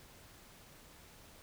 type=silence; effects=pink hiss -58 dBFS RMS until 1.42 s